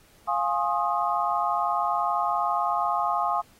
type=chord; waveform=sine; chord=F minor seventh; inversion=none; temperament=equal with one note detuned; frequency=698.5 / 830.6 / 1069.7 / 1244.5 Hz; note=F5 / Ab5 / C6 / Eb6; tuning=0 / 0 / +38 / 0 cents; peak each=-28 dBFS; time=0.27-3.42 s; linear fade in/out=20 ms; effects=pink hiss -58 dBFS RMS until 3.59 s + AAC 48 kbps